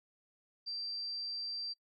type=tone; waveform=sine; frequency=4699 Hz; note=D8; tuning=in tune; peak=-37 dBFS; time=0.66-1.74 s; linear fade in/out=20 ms; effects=noise-tail reverb RT60 0.1 s tail -23 dB re dry